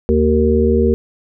harmonic tone with a mistuned harmonic, 76.5 Hz, D#2, 29 cents flat, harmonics 1 / 3 / 5 / 6, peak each -16 / -16 / -16 / -16 dBFS, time 0.09-0.94 s, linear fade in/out 0 ms, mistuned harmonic 6, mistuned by +15 cents, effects none

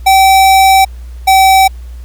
square tone pair in turn, 771 / 767.9 Hz, G5 / G5, -29 / -36 cents, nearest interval unison, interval 7 cents, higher first, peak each -4 dBFS, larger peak neither, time 0.06-0.85 / 1.27-1.68 s, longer first, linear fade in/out 10 ms, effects added 60 Hz sine -24 dBFS peak until 2.04 s + pink hiss -46 dBFS RMS until 2.04 s

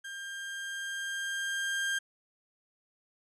35% pulse tone with level ramp, 1597 Hz, G6, 32 cents sharp, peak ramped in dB -38 to -27 dBFS, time 0.04-1.99 s, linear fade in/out 10 ms, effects resampled to 24000 Hz

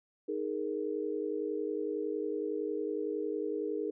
sine chord, D# suspended fourth, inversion none, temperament equal, 311.1 / 415.3 / 466.2 Hz, D#4 / G#4 / A#4, 0 / 0 / 0 cents, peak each -37 / -35 / -37 dBFS, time 0.28-3.91 s, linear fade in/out 10 ms, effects none

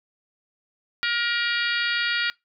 harmonic tone with a mistuned harmonic, 473.8 Hz, A#4, 28 cents sharp, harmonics 3 / 4 / 5 / 6 / 7 / 8 / 9 / 10, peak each -26 / -28 / -30 / -32 / -33 / -34 / -35 / -36 dBFS, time 1.03-2.3 s, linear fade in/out 0 ms, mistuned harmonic 9, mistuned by +30 cents, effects noise-tail reverb RT60 0.2 s tail -24 dB re dry

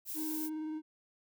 violet noise, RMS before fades -40 dBFS, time 0.05-0.5 s, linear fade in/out 50 ms
triangle tone with vibrato, 311.1 Hz, D#4, in tune, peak -34 dBFS, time 0.14-0.82 s, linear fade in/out 50 ms, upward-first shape sine, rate 19 Hz, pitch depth 21 cents each way
effects none

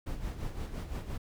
brown noise with tremolo, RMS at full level -35 dBFS, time 0.06-1.18 s, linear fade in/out 10 ms, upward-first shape sine, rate 5.8 Hz, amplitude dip 60%, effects none

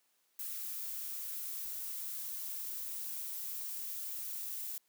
violet noise with high-pass filter sweep, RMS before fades -41 dBFS, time 0.39-4.78 s, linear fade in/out 2 ms, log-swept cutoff 1200 to 760 Hz, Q 1.9, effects white hiss -75 dBFS RMS until 4.88 s + high-pass 200 Hz 12 dB/octave

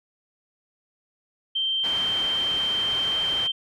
sine tone, 3136 Hz, G7, in tune, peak -22 dBFS, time 1.55-3.52 s, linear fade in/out 10 ms
white low-pass noise, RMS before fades -36 dBFS, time 1.83-3.48 s, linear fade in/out 20 ms, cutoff 2400 Hz, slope 12 dB/octave
effects none

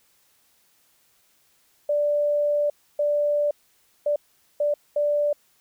sine tone bursts at uneven times, 587 Hz, D5, 1 cent flat, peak -19 dBFS, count 5, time 1.89-2.7 / 2.99-3.51 / 4.06-4.16 / 4.6-4.74 / 4.96-5.33 s, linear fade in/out 5 ms, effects white hiss -63 dBFS RMS until 5.6 s

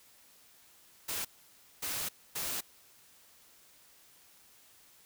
white noise bursts at uneven times, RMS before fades -36 dBFS, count 3, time 1.08-1.25 / 1.82-2.09 / 2.35-2.61 s, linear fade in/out 10 ms, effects white hiss -61 dBFS RMS until 5.05 s

